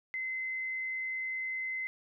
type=tone; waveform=sine; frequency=2055 Hz; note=C7; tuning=32 cents flat; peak=-33 dBFS; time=0.14-1.87 s; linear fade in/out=0 ms; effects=none